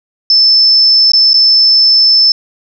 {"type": "tone with dropouts", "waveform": "sine", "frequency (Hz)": 5274, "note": "E8", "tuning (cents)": 0, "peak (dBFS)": -4, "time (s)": [0.3, 2.32], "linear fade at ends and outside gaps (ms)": 2, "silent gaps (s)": [[1.119, 1.134], [1.333, 1.341]], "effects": []}